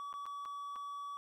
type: tone with dropouts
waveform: triangle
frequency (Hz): 1141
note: C#6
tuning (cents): +50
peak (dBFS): -39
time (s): 0-1.17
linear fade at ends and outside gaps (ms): 0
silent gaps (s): 0.128-0.139 / 0.256-0.264 / 0.452-0.457 / 0.758-0.762
effects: none